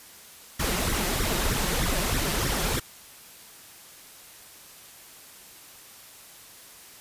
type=noise with flanger; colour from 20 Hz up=pink; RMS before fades=-26 dBFS; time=0.59-2.8 s; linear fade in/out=10 ms; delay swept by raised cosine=0.52 to 5.72 ms; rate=3.2 Hz; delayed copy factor=+0.75; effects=white hiss -48 dBFS RMS until 7 s + resampled to 32000 Hz